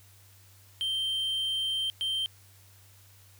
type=tone bursts at uneven times; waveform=triangle; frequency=3136 Hz; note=G7; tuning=in tune; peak=-26 dBFS; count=2; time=0.81-1.9 / 2.01-2.26 s; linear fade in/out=0 ms; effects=added 97 Hz sine -56 dBFS peak until 3.39 s + white hiss -59 dBFS RMS until 3.39 s